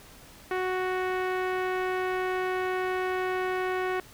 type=tone with low-pass filter; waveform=sawtooth; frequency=370 Hz; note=F#4; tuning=in tune; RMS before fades=-29 dBFS; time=0.51-4 s; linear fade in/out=2 ms; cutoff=2000 Hz; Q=1.6; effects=pink hiss -51 dBFS RMS until 4.13 s